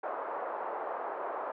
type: band-pass noise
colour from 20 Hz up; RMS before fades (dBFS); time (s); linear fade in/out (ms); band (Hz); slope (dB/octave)
pink; -37; 0.03-1.52; 5; 490 to 1200; 24
effects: none